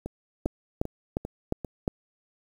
two click trains, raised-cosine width 2 ms, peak -12 / -20 dBFS, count 5 / 5, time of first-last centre 0.46-1.878 / 0.06-1.647 s, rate 2.82 / 2.52 Hz, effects 8-bit

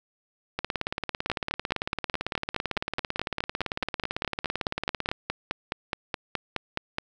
two click trains, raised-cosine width 0.3 ms, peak -12 / -11 dBFS, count 82 / 28, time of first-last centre 0.59-5.115 / 1.3-6.984 s, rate 17.9 / 4.75 Hz, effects none

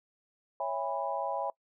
sine chord, C# minor seventh, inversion none, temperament equal with one note detuned, 554.4 / 659.3 / 814 / 987.8 Hz, C#5 / E5 / G#5 / B5, 0 / 0 / -35 / 0 cents, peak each -36 / -36 / -35 / -37 dBFS, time 0.6-1.5 s, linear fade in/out 2 ms, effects noise-tail reverb RT60 0.1 s tail -23 dB re dry

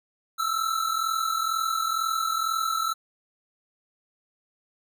square tone pair together, 1303 / 1345.1 Hz, E6 / E6, -20 / +35 cents, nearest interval minor second, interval 55 cents, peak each -28 dBFS, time 0.38-2.94 s, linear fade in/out 20 ms, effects none

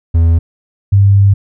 triangle / sine tone pair in turn, 83 / 99.36 Hz, E2 / G2, +12 / +24 cents, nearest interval minor third, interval 312 cents, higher second, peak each -4 dBFS, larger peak neither, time 0.14-0.39 / 0.92-1.34 s, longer second, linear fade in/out 10 ms, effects none

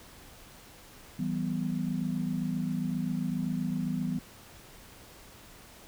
sine chord, E minor, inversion none, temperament equal with one note detuned, 164.81 / 192.41 / 246.9 Hz, E3 / G3 / B3, 0 / -32 / 0 cents, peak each -33 dBFS, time 1.19-4.19 s, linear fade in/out 5 ms, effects pink hiss -52 dBFS RMS until 5.87 s

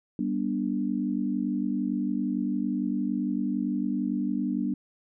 sine chord, G major, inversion none, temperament equal with one note detuned, 196 / 242.8 / 293.7 Hz, G3 / B3 / D4, 0 / -29 / 0 cents, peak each -30 / -29 / -30 dBFS, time 0.19-4.74 s, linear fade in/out 2 ms, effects none

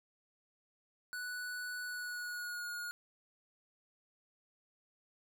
square tone with pitch glide, 1480 to 1437.9 Hz, F#6 to F#6, 0 to -50 cents, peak -40 dBFS, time 1.13-2.91 s, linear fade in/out 0 ms, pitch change -50 cents, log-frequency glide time 1.83-2.68 s, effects none

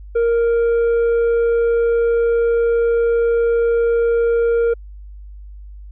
sine tone with tanh clipping, 466.2 Hz, A#4, in tune, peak -14 dBFS, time 0.15-4.74 s, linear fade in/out 10 ms, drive 5 dB, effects added 50 Hz sine -33 dBFS peak until 5.91 s

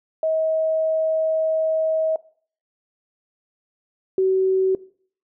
sine tone pair in turn, 637 / 378.8 Hz, D#5 / F#4, +41 / +41 cents, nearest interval major sixth, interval 900 cents, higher first, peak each -18 / -15 dBFS, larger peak second, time 0.23-2.16 / 4.18-4.75 s, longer first, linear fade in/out 2 ms, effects noise-tail reverb RT60 0.5 s tail -20 dB re dry

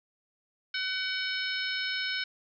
harmonic tone with a mistuned harmonic, 754 Hz, F#5, 32 cents sharp, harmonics 2 / 3 / 4 / 5 / 6 / 7, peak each -34 / -36 / -37 / -38 / -39 / -39 dBFS, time 0.74-2.24 s, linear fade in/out 5 ms, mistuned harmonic 6, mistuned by -94 cents, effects none

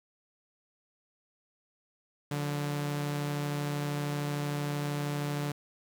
sawtooth tone pair together, 145.51 / 178.5 Hz, D3 / F3, -16 / +38 cents, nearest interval major third, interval 354 cents, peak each -27 / -38 dBFS, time 2.31-5.52 s, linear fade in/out 5 ms, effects 9-bit

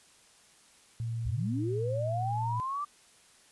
sine tone, 115.1 Hz, A#2, 22 cents flat, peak -31 dBFS, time 1-2.6 s, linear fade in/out 0 ms
sine linear sweep, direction up, 49 to 1190 Hz, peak -31 dBFS, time 1.25-2.85 s, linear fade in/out 10 ms
effects white hiss -60 dBFS RMS until 3.51 s + resampled to 24000 Hz

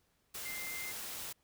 sine tone in noise, 2089 Hz, C7, 3 cents flat, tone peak -42 dBFS, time 0.45-0.92 s, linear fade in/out 10 ms, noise white, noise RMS -43 dBFS, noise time 0.34-1.33 s, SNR -2 dB, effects pink hiss -75 dBFS RMS until 1.43 s

